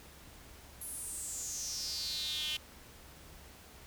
sawtooth tone with high-pass filter sweep, 304.4 Hz, D#4, 38 cents flat, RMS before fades -39 dBFS, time 0.81-2.57 s, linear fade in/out 5 ms, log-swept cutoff 11000 to 3000 Hz, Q 6.4, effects added 69 Hz sine -58 dBFS peak until 3.86 s + pink hiss -55 dBFS RMS until 3.86 s

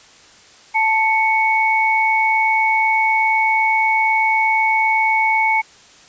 sine tone pair together, 881.2 / 2218 Hz, A5 / C#7, +2 / 0 cents, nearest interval octave + major third, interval 1598 cents, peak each -16 dBFS, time 0.74-5.62 s, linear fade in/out 20 ms, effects white hiss -46 dBFS RMS until 6.08 s + resampled to 16000 Hz

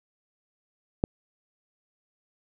click, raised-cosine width 2 ms, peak -9 dBFS, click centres 1.039 s, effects none

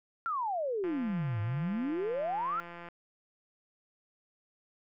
sine exponential two-way sweep, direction down then up, 1400 to 101.2 to 1400 Hz, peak -30 dBFS, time 0.26-2.6 s, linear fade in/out 0 ms, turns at 1.41 s
click train, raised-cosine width 0.5 ms, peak -31 dBFS, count 353, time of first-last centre 0.84-2.887 s, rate 172 Hz
effects none

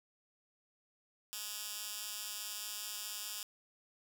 10% pulse tone with high-pass filter, 209.3 Hz, G#3, 14 cents sharp, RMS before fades -43 dBFS, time 1.33-3.43 s, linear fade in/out 0 ms, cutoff 4500 Hz, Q 0.62, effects none

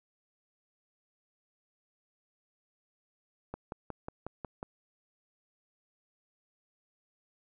click train, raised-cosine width 1 ms, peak -24 dBFS, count 7, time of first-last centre 3.54-4.629 s, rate 5.51 Hz, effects none

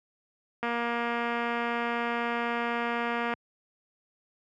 click train, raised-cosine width 0.5 ms, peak -16 dBFS, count 640, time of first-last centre 0.63-3.338 s, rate 236 Hz, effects high-pass 100 Hz 12 dB/octave

